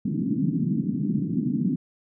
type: band-pass noise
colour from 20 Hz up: white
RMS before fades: -25 dBFS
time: 0.05-1.76 s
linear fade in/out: 5 ms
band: 140 to 280 Hz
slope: 48 dB/octave
effects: none